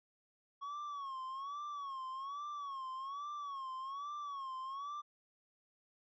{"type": "tone with vibrato", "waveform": "triangle", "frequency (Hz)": 1108.7, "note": "C#6", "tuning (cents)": 0, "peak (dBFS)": -39, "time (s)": [0.61, 5.02], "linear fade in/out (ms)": 20, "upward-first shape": "sine", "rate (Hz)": 1.2, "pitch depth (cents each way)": 110, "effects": ["resampled to 16000 Hz"]}